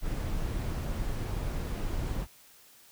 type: noise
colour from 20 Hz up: brown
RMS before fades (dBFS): -32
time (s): 0.01-2.27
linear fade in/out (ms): 50
effects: white hiss -57 dBFS RMS until 2.91 s